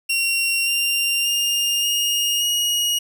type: tone with pitch steps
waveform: sawtooth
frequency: 2748 / 2782 / 2815 / 2850 / 2885 Hz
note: F7 / F7 / F7 / F7 / F#7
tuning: -29 / -7 / +13 / +34 / -44 cents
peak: -15 dBFS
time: 0.09-2.99 s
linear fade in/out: 10 ms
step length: 580 ms
effects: none